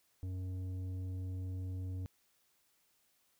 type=tone with tanh clipping; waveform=sine; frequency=92.5 Hz; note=F#2; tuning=in tune; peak=-39 dBFS; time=0.23-2.06 s; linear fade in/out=0 ms; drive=9 dB; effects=white hiss -74 dBFS RMS until 3.39 s